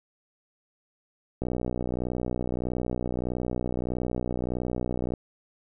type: click train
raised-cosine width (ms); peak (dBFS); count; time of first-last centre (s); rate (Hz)
2; -16; 230; 1.42-5.138; 61.6
effects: none